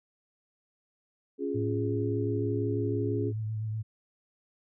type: chord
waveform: sine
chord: Db major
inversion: none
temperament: equal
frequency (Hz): 277.2 / 349.2 / 415.3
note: Db4 / F4 / Ab4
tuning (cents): 0 / 0 / 0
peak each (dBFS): -33 / -35 / -32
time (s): 1.38-3.33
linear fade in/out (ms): 50
type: tone with vibrato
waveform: sine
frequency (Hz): 108.9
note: A2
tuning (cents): -17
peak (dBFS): -30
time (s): 1.54-3.83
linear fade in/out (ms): 20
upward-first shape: sine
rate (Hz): 8.2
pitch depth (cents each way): 28
effects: none